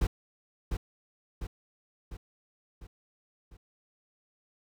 brown noise with echo, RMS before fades -26 dBFS, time 0.01-0.07 s, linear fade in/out 5 ms, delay 700 ms, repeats 5, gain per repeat -5 dB, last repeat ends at 3.57 s, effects none

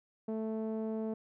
sawtooth tone with low-pass filter, 220 Hz, A3, in tune, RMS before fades -36 dBFS, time 0.28-1.14 s, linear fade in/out 5 ms, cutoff 560 Hz, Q 1.5, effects none

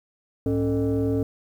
sine tone with frequency modulation, 274.4 Hz, C#4, 17 cents flat, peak -19 dBFS, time 0.46-1.23 s, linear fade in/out 2 ms, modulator 169 Hz, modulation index 1.2, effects tanh soft clip ceiling -17 dBFS + 9-bit

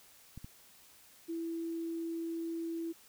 clicks, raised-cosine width 5 ms, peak -33 dBFS, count 2, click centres 0.376 / 0.445 s
sine tone, 331.5 Hz, E4, 10 cents sharp, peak -35 dBFS, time 1.28-2.93 s, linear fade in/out 20 ms
effects white hiss -60 dBFS RMS until 3.08 s

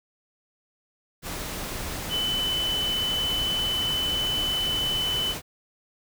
sine tone in noise, 3013 Hz, F#7, 31 cents sharp, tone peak -24 dBFS, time 2.09-5.35 s, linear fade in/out 50 ms, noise pink, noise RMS -33 dBFS, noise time 1.22-5.42 s, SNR +6 dB, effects none

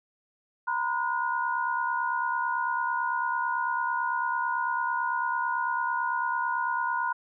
sine tone cluster, 944 / 1013 / 1448 Hz, A#5 / B5 / F#6, +22 / +44 / -38 cents, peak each -30 dBFS, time 0.67-7.13 s, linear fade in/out 10 ms, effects none

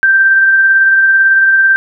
sine tone with tremolo, 1568 Hz, G6, in tune, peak -4 dBFS, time 0.03-1.76 s, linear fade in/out 0 ms, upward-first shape sine, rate 18 Hz, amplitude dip 25%, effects none

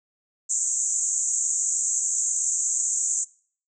white band-pass noise, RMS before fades -25 dBFS, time 0.49-3.25 s, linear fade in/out 20 ms, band 6500 to 7800 Hz, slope 96 dB/octave, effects noise-tail reverb RT60 0.5 s tail -23 dB re dry

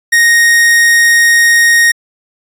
45% pulse tone, 1864.7 Hz, A#6, in tune, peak -5 dBFS, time 0.12-1.92 s, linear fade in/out 10 ms, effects resampled to 32000 Hz

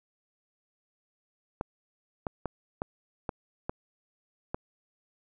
clicks, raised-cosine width 1 ms, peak -17 dBFS, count 7, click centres 1.611 / 2.268 / 2.457 / 2.819 / 3.292 / 3.695 / 4.545 s, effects none

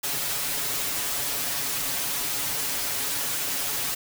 white noise with comb filter, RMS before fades -28 dBFS, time 0.03-3.95 s, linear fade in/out 10 ms, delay 7.1 ms, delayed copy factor +1, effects none

